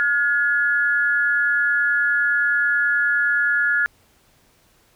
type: tone pair together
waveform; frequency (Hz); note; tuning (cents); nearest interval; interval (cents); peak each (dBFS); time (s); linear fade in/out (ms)
sine; 1429.5 / 1700; F6 / G#6; +40 / +40; minor third; 300; -19; 0-3.86; 0
effects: pink hiss -58 dBFS RMS until 4.95 s